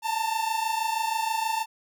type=tone pair together; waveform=45% pulse; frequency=880 / 906.3 Hz; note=A5 / A#5; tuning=0 / -49 cents; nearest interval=minor second; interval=51 cents; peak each=-28 dBFS; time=0.02-1.66 s; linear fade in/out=50 ms; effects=none